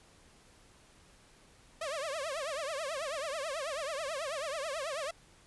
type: tone with vibrato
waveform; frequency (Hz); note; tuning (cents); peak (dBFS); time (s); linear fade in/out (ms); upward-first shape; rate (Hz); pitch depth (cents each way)
sawtooth; 594; D5; +20; -31; 1.81-5.11; 5; triangle; 9.2; 240
effects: pink hiss -61 dBFS RMS until 5.46 s + resampled to 24000 Hz